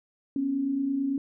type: tone pair together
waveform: sine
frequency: 246.9 / 275.9 Hz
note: B3 / C#4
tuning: 0 / -8 cents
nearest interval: major second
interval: 192 cents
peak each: -34 / -25 dBFS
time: 0.36-1.18 s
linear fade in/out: 2 ms
effects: none